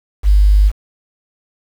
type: tone with quantisation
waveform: sine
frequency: 50.3 Hz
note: G1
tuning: 45 cents sharp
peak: -6 dBFS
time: 0.23-0.72 s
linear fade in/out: 50 ms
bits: 6
effects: none